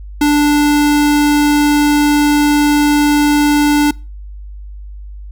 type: tone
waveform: square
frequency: 293.7 Hz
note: D4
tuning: in tune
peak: -9 dBFS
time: 0.21-3.91 s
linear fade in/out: 5 ms
effects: noise-tail reverb RT60 0.3 s tail -24 dB re dry + added 50 Hz sine -27 dBFS peak until 5.31 s